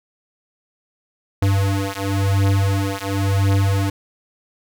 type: beating tone pair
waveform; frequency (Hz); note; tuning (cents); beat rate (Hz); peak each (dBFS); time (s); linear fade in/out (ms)
square; 97.7 / 98.65; G2 / G2; -5 / +11; 0.95; -20; 1.42-3.9; 5
effects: none